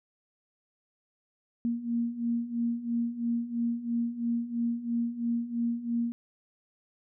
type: beating tone pair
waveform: sine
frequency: 233.1 / 236.1 Hz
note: A#3 / A#3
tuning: 0 / +22 cents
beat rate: 3 Hz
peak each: -33 / -29 dBFS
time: 1.65-6.12 s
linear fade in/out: 0 ms
effects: none